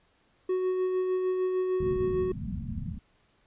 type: tone with tremolo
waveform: triangle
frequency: 370 Hz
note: F#4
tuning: in tune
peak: -22 dBFS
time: 0.49-2.32 s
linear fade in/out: 5 ms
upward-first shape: sine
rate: 6.6 Hz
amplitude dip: 30%
type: low-pass noise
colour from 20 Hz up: white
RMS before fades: -35 dBFS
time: 1.8-2.99 s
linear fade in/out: 5 ms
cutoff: 240 Hz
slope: 96 dB/octave
effects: pink hiss -67 dBFS RMS until 3.46 s + resampled to 8000 Hz